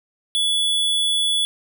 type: tone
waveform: square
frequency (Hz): 3420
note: A7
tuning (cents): -50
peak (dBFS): -18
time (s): 0.35-1.45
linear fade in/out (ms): 0
effects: none